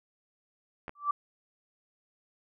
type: clicks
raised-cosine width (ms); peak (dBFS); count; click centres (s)
0.5; -24; 2; 0.881 / 0.894
type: tone with exponential growth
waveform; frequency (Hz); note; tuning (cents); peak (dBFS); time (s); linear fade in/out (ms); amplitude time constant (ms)
sine; 1165; D6; -14; -21; 0.95-1.11; 5; 33
effects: none